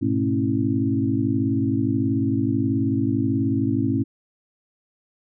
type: tone cluster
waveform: sine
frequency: 106.3 / 124.8 / 220.7 / 272.3 / 325.5 Hz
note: G#2 / B2 / A3 / C#4 / E4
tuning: +41 / +19 / +5 / -31 / -22 cents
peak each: -25 / -29 / -27 / -22 / -27 dBFS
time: 0.01-4.04 s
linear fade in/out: 20 ms
effects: none